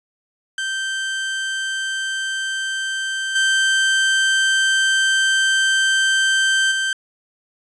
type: tone with level steps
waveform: 30% pulse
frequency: 1560 Hz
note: G6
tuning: 9 cents flat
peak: -19 / -12 / -16 dBFS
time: 0.58-6.93 s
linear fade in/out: 2 ms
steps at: 3.35 / 6.71 s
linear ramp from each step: 10 ms
effects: resampled to 22050 Hz